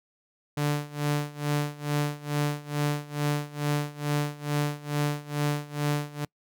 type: tone with tremolo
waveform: sawtooth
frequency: 146.83 Hz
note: D3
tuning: in tune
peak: -19 dBFS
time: 0.57-6.25 s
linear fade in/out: 5 ms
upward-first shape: sine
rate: 2.3 Hz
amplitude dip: 90%
effects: noise-tail reverb RT60 0.1 s tail -26 dB re dry